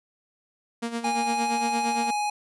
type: tone with tremolo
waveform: sawtooth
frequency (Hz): 233.1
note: A#3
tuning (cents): 0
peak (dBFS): -22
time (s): 0.82-2.11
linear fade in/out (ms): 10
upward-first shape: sine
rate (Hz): 8.7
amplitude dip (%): 70
type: tone with pitch glide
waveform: square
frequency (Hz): 823 to 833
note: G#5 to G#5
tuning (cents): -16 to +5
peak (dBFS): -25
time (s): 1.04-2.3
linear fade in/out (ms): 5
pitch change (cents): +21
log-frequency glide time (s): 1.14-1.51
effects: resampled to 24000 Hz